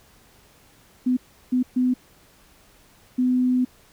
sine tone bursts at uneven times, 252 Hz, B3, 35 cents sharp, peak -17 dBFS, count 4, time 1.06-1.17 / 1.52-1.63 / 1.76-1.94 / 3.18-3.65 s, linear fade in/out 10 ms, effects pink hiss -55 dBFS RMS until 3.92 s

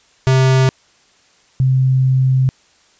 square / sine tone pair in turn, 131.4 / 130.82 Hz, C3 / C3, +8 / 0 cents, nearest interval unison, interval 8 cents, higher first, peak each -10 dBFS, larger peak neither, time 0.27-0.69 / 1.6-2.49 s, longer second, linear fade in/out 0 ms, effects white hiss -53 dBFS RMS until 2.99 s + resampled to 16000 Hz

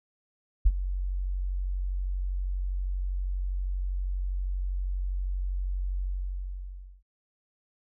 sine tone with ADSR envelope, 46.25 Hz, F#1, in tune, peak -13 dBFS, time 0.65-7.03 s, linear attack 15 ms, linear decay 42 ms, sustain -14 dB, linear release 1000 ms, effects none

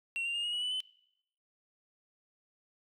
sine tone with pitch steps, 2732 / 2780 / 2828 / 2878 / 2928 / 2979 / 3031 Hz, F7 / F7 / F7 / F#7 / F#7 / F#7 / F#7, -39 / -9 / +21 / -49 / -19 / +11 / +41 cents, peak -29 dBFS, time 0.16-0.804 s, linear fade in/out 0 ms, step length 92 ms, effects noise-tail reverb RT60 0.8 s tail -24 dB re dry + tanh soft clip ceiling -31 dBFS

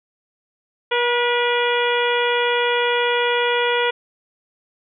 harmonic tone with a mistuned harmonic, 481.1 Hz, B4, 45 cents flat, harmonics 1 / 2 / 3 / 4 / 5 / 6 / 7, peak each -20 / -23 / -25 / -26 / -27 / -28 / -28 dBFS, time 0.91-3.91 s, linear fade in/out 10 ms, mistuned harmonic 4, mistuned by +30 cents, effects none

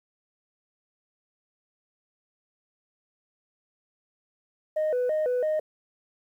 sine tone with vibrato, 554.4 Hz, C#5, in tune, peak -21 dBFS, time 4.76-5.6 s, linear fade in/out 10 ms, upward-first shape square, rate 3 Hz, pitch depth 190 cents each way, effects tanh soft clip ceiling -21 dBFS + 10-bit

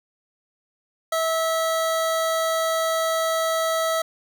25% pulse tone, 650 Hz, E5, 24 cents flat, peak -17 dBFS, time 1.12-4.02 s, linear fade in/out 5 ms, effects none

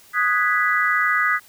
sine chord, G# minor seventh, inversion second, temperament equal, 1244.5 / 1480 / 1661.2 / 1975.5 Hz, D#6 / F#6 / G#6 / B6, 0 / 0 / 0 / 0 cents, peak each -21 / -24 / -23 / -21 dBFS, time 0.13-1.4 s, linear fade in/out 50 ms, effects white hiss -50 dBFS RMS until 1.48 s

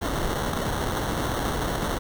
pink noise with sample-and-hold, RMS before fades -27 dBFS, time 0.01-1.99 s, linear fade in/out 20 ms, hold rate 2450 Hz, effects none

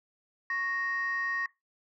sine tone pair together, 1104 / 1864.7 Hz, C#6 / A#6, -7 / 0 cents, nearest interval major sixth, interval 907 cents, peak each -35 / -29 dBFS, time 0.5-1.46 s, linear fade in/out 2 ms, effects noise-tail reverb RT60 0.2 s tail -20 dB re dry + tanh soft clip ceiling -24 dBFS

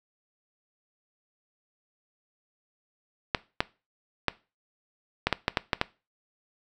clicks, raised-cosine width 0.3 ms, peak -6 dBFS, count 9, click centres 3.348 / 3.605 / 4.283 / 5.27 / 5.327 / 5.481 / 5.572 / 5.732 / 5.814 s, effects noise-tail reverb RT60 0.3 s tail -20 dB re dry

